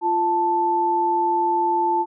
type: tone pair together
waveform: sine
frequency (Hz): 346.5 / 880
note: F4 / A5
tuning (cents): -14 / 0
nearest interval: octave + major third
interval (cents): 1614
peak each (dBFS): -24 / -18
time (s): 0.01-2.06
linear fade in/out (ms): 50
effects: none